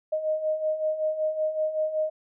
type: beating tone pair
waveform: sine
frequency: 618 / 623.3 Hz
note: D#5 / D#5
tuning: -12 / +3 cents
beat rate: 5.3 Hz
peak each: -31 / -25 dBFS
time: 0.12-2.1 s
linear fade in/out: 10 ms
effects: none